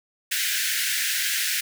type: high-pass noise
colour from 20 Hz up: pink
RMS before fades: -25 dBFS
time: 0.31-1.61 s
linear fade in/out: 10 ms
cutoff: 1500 Hz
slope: 96 dB/octave
effects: none